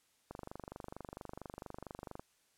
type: click train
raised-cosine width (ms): 1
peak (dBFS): -30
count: 47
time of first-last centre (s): 0.31-2.195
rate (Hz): 24.4
effects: white hiss -73 dBFS RMS until 2.57 s + low-pass 11000 Hz 12 dB/octave